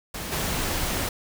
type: noise with level steps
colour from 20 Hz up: pink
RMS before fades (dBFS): -33 / -27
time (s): 0.14-1.09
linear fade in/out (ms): 5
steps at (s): 0.31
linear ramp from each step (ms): 20
effects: none